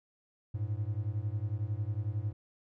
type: beating tone pair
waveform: triangle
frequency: 100.2 / 111.2 Hz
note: G2 / A2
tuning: +38 / +19 cents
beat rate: 11 Hz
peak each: -32 / -33 dBFS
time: 0.54-2.33 s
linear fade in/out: 10 ms
effects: none